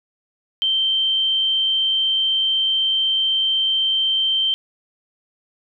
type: tone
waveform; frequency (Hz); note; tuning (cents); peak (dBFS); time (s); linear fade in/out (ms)
sine; 3126; G7; -6; -16; 0.62-4.54; 0
effects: none